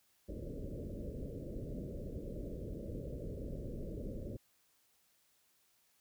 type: low-pass noise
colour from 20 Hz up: pink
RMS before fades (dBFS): -43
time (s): 0.28-4.37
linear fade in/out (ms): 10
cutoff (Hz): 600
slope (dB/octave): 96
effects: white hiss -73 dBFS RMS until 6 s